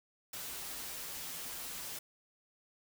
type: noise with comb filter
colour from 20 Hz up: white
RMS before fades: -43 dBFS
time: 0.33-1.99 s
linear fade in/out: 5 ms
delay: 9.6 ms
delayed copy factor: -0.65
effects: none